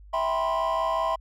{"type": "chord", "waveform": "triangle", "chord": "C major seventh", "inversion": "first", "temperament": "just", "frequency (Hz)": [654.1, 784.9, 981.1, 1046.5], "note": ["E5", "G5", "B5", "C6"], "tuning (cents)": [-14, 2, -12, 0], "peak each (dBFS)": [-25, -30, -27, -25], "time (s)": [0.13, 1.16], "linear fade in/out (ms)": 10, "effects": ["tanh soft clip ceiling -15 dBFS", "added 50 Hz sine -45 dBFS peak until 1.2 s"]}